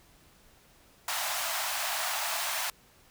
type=high-pass noise; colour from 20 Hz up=pink; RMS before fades=-32 dBFS; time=1.08-2.7 s; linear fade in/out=2 ms; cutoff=620 Hz; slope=96 dB/octave; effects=pink hiss -60 dBFS RMS until 3.1 s